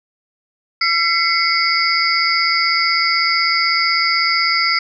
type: tone cluster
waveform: sine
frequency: 1354 / 2034 / 2190 / 4676 / 5050 Hz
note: E6 / C7 / C#7 / D8 / D#8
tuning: +46 / -50 / -22 / -8 / +25 cents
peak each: -20 dBFS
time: 0.81-4.79 s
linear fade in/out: 5 ms
effects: none